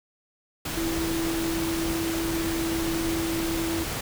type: tone in noise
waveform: sine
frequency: 330 Hz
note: E4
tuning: 2 cents sharp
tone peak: -26 dBFS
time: 0.77-3.84 s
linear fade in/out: 5 ms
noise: pink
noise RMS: -31 dBFS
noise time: 0.65-4.01 s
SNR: +2 dB
effects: none